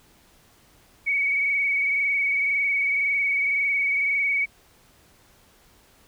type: tone with frequency modulation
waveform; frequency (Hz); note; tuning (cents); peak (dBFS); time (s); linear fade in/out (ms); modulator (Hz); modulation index
sine; 2247; C#7; +23; -20; 1.06-4.46; 20; 21.9; 2.3
effects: pink hiss -57 dBFS RMS until 6.07 s